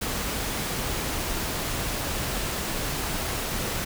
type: noise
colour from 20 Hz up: pink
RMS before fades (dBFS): -29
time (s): 0.01-3.85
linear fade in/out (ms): 10
effects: none